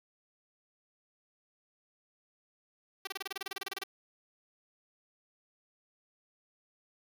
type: tone bursts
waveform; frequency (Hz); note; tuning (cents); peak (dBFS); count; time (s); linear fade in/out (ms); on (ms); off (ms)
5% pulse; 388; G4; -18; -24; 16; 3.05-3.837; 5; 22; 29
effects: none